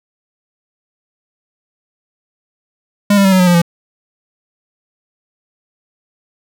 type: tone with pitch steps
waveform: square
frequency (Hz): 203.7 / 197.79 / 192.05 / 186.47 / 181.06 / 175.8 / 170.7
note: G#3 / G3 / G3 / F#3 / F#3 / F3 / F3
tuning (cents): -33 / +16 / -35 / +14 / -37 / +12 / -39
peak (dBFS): -8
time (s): 3.1-3.618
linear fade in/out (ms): 5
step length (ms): 74
effects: none